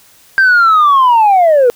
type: linear sweep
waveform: sine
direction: down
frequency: 1585 to 466.2 Hz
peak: -3 dBFS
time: 0.38-1.7 s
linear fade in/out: 0 ms
effects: tanh soft clip ceiling -3 dBFS + white hiss -45 dBFS RMS until 1.75 s